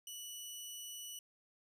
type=tone; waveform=15% pulse; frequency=2953 Hz; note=F#7; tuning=4 cents flat; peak=-38 dBFS; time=0.07-1.19 s; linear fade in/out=2 ms; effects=none